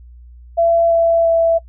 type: tone with pitch steps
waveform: sine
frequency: 673 / 668.4 / 663.7 Hz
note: E5 / E5 / E5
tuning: +36 / +24 / +12 cents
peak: -10 dBFS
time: 0.57-1.59 s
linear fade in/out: 20 ms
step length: 340 ms
effects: noise-tail reverb RT60 0.1 s tail -25 dB re dry + added 60 Hz sine -37 dBFS peak until 1.68 s